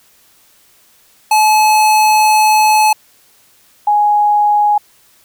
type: tone pair in turn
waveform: square / sine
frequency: 859 / 831.7 Hz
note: A5 / G#5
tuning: -42 / +2 cents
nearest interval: minor second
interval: 56 cents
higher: first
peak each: -8 dBFS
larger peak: neither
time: 1.31-2.93 / 3.87-4.78 s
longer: first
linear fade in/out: 5 ms
effects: white hiss -50 dBFS RMS until 5.24 s